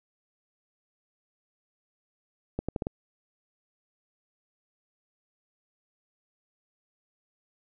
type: accelerating click train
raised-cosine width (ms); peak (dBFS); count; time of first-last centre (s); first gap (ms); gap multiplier
2; -16; 5; 2.59-2.869; 96; 0.79
effects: none